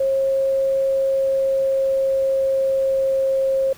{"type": "tone with pitch glide", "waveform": "sine", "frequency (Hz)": [539, 535.9], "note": ["C#5", "C5"], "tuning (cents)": [-49, 41], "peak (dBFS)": -16, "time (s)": [0, 3.73], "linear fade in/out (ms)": 5, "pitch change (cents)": -10, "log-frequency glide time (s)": [1.06, 3.34], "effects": ["pink hiss -45 dBFS RMS until 3.77 s"]}